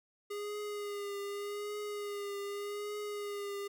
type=tone with vibrato; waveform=square; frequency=409.4 Hz; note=G#4; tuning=25 cents flat; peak=-38 dBFS; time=0.3-3.68 s; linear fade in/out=10 ms; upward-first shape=triangle; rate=0.84 Hz; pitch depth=36 cents each way; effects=none